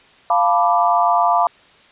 sine chord, B half-diminished seventh, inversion second, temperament equal, 698.5 / 880 / 987.8 / 1174.7 Hz, F5 / A5 / B5 / D6, 0 / 0 / 0 / 0 cents, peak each -16 / -20 / -18 / -19 dBFS, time 0.3-1.47 s, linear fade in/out 2 ms, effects white hiss -49 dBFS RMS until 1.91 s + resampled to 8000 Hz

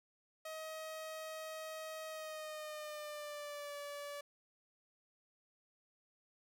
sawtooth tone with pitch glide, 632 to 576.2 Hz, D#5 to D5, +27 to -33 cents, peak -40 dBFS, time 0.45-4.21 s, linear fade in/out 5 ms, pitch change -160 cents, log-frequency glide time 2.08-3.76 s, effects none

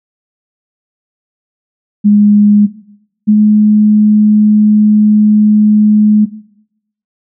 sine tone pair in turn, 207 / 211.5 Hz, G#3 / G#3, -5 / +32 cents, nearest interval unison, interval 37 cents, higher second, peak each -3 dBFS, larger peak neither, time 2.04-2.67 / 3.27-6.26 s, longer second, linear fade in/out 20 ms, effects noise-tail reverb RT60 0.8 s tail -17 dB re dry

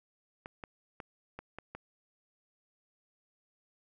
clicks, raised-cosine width 0.5 ms, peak -27 dBFS, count 6, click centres 0.459 / 0.638 / 1.002 / 1.39 / 1.586 / 1.75 s, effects none

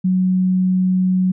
sine tone, 185 Hz, F#3, in tune, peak -13 dBFS, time 0.04-1.32 s, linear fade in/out 10 ms, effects none

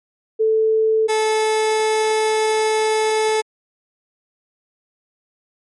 sine / 30% pulse tone pair in turn, 440 / 435.2 Hz, A4 / A4, 0 / -19 cents, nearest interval unison, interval 19 cents, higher first, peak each -13 dBFS, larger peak neither, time 0.39-1.08 / 1.08-3.42 s, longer second, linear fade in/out 20 ms, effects MP3 48 kbps

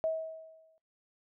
sine tone with exponential decay, 642 Hz, E5, 46 cents flat, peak -26 dBFS, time 0.04-0.78 s, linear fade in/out 0 ms, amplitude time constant 160 ms, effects noise-tail reverb RT60 0.2 s tail -20 dB re dry

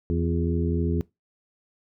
harmonic tone with a mistuned harmonic, 83.8 Hz, E2, 29 cents sharp, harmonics 1 / 2 / 3 / 4 / 5, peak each -25 / -28 / -30 / -31 / -32 dBFS, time 0.1-1.01 s, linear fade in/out 0 ms, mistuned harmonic 4, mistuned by +56 cents, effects noise-tail reverb RT60 0.2 s tail -21 dB re dry

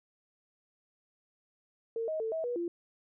sine tone with pitch steps, 456 / 629 / 445.5 / 645 / 485 / 343.9 Hz, A#4 / D#5 / A4 / E5 / B4 / F4, -38 / +19 / +22 / -38 / -31 / -27 cents, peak -31 dBFS, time 1.96-2.68 s, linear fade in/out 2 ms, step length 120 ms, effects none

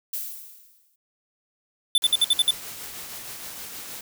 violet noise with exponential decay, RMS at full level -28 dBFS, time 0.13-0.96 s, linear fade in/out 5 ms, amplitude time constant 180 ms
square tone bursts, 3520 Hz, A7, in tune, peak -16 dBFS, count 7, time 1.95-2.508 s, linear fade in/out 2 ms, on 30 ms, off 58 ms
white noise with tremolo, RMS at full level -36 dBFS, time 2.02-4.01 s, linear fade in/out 2 ms, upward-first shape triangle, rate 6.4 Hz, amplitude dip 35%
effects none

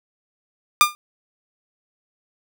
sawtooth tone with exponential decay, 1204 Hz, D6, 43 cents sharp, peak -3 dBFS, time 0.81-0.95 s, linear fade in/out 0 ms, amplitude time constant 30 ms, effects none

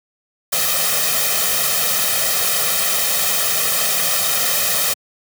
white noise with comb filter, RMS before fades -18 dBFS, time 0.52-4.94 s, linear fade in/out 10 ms, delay 1.6 ms, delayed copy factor +1, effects high-pass 150 Hz 12 dB/octave

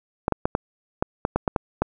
clicks, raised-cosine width 1 ms, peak -6 dBFS, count 10, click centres 0.281 / 0.323 / 0.455 / 0.551 / 1.025 / 1.251 / 1.36 / 1.478 / 1.562 / 1.82 s, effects none

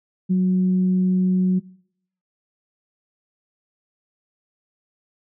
sine tone with frequency modulation, 185 Hz, F#3, in tune, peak -15 dBFS, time 0.29-1.6 s, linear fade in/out 20 ms, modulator 179 Hz, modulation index 0.22, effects noise-tail reverb RT60 0.7 s tail -23 dB re dry + high-pass 80 Hz 12 dB/octave

